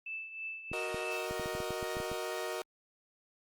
sine tone with tremolo, 2637 Hz, E7, in tune, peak -36 dBFS, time 0.06-1.27 s, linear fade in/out 5 ms, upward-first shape triangle, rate 3.1 Hz, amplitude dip 70%
clicks, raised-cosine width 3 ms, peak -28 dBFS, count 12, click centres 0.716 / 0.945 / 1.31 / 1.397 / 1.459 / 1.551 / 1.603 / 1.706 / 1.828 / 1.969 / 2.002 / 2.116 s
sawtooth chord, D# minor, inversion first, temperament equal, 370 / 466.2 / 622.3 Hz, F#4 / A#4 / D#5, 0 / 0 / 0 cents, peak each -36 dBFS, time 0.73-2.62 s, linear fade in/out 2 ms
effects Opus 32 kbps

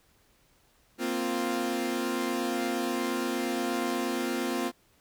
sawtooth chord, Bb suspended second, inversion none, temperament equal, 233.1 / 261.6 / 349.2 Hz, Bb3 / C4 / F4, 0 / 0 / 0 cents, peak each -30 / -28 / -28 dBFS, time 0.98-4.72 s, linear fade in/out 50 ms, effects pink hiss -65 dBFS RMS until 5 s

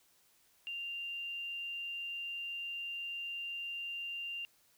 sine tone, 2786 Hz, F7, 5 cents flat, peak -38 dBFS, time 0.67-4.45 s, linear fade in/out 0 ms, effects white hiss -69 dBFS RMS until 4.77 s

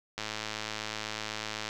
click train, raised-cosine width 0.2 ms, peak -17 dBFS, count 164, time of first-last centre 0.18-1.689 s, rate 108 Hz, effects none

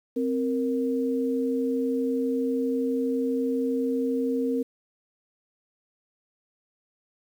sine tone pair together, 261.6 / 466.2 Hz, C4 / A#4, 0 / 0 cents, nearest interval minor seventh, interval 1000 cents, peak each -25 / -27 dBFS, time 0.16-4.63 s, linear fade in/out 10 ms, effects 9-bit

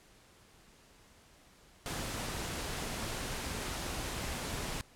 pink noise, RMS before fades -38 dBFS, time 1.86-4.81 s, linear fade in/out 0 ms, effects pink hiss -61 dBFS RMS until 4.95 s + low-pass 11000 Hz 12 dB/octave

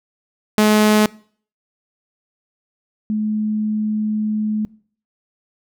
sawtooth / sine tone pair in turn, 212.9 / 213.9 Hz, G#3 / A3, +43 / -49 cents, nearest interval unison, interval 8 cents, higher second, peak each -7 / -17 dBFS, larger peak first, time 0.58-1.06 / 3.1-4.65 s, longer second, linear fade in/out 0 ms, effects noise-tail reverb RT60 0.5 s tail -23 dB re dry

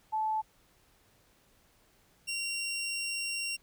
sine / 20% pulse tone pair in turn, 870 / 2756 Hz, A5 / F7, -20 / -24 cents, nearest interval octave + minor sixth, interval 1996 cents, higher second, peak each -28 dBFS, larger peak neither, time 0.12-0.42 / 2.27-3.57 s, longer second, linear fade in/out 20 ms, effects pink hiss -66 dBFS RMS until 3.62 s

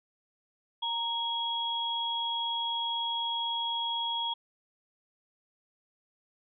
sine tone pair together, 930 / 3314 Hz, A#5 / G#7, -4 / -4 cents, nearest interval octave + minor seventh, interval 2200 cents, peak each -33 / -31 dBFS, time 0.82-4.34 s, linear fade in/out 10 ms, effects none

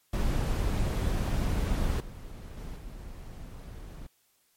brown noise with level steps, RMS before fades -27 / -42 / -39 / -43 dBFS, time 0.13-4.07 s, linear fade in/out 5 ms, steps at 2 / 2.57 / 2.76 s, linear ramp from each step 5 ms, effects white hiss -69 dBFS RMS until 4.56 s + MP3 64 kbps

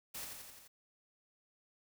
white noise with echo, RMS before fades -44 dBFS, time 0.14-0.25 s, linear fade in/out 10 ms, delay 86 ms, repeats 5, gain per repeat -3 dB, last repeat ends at 0.68 s, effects none

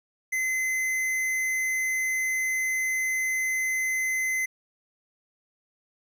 sine tone with tanh clipping, 2050 Hz, C7, 36 cents flat, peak -26 dBFS, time 0.32-4.46 s, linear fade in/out 10 ms, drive 17 dB, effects none

